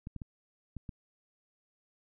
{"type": "clicks", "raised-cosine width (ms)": 5, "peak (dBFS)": -28, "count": 5, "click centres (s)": [0.071, 0.163, 0.218, 0.767, 0.892], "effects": []}